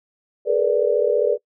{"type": "tone cluster", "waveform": "sine", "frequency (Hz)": [418.5, 458.5, 493.6, 586], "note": ["G#4", "A#4", "B4", "D5"], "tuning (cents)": [13, -29, -1, -4], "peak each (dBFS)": -21, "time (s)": [0.45, 1.38], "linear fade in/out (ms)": 50, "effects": ["noise-tail reverb RT60 0.1 s tail -24 dB re dry"]}